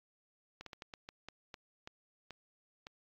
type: slowing click train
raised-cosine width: 0.2 ms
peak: -28 dBFS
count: 11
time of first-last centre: 0.61-2.869 s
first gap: 53 ms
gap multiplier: 1.3
effects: low-pass 5000 Hz 12 dB/octave + AAC 48 kbps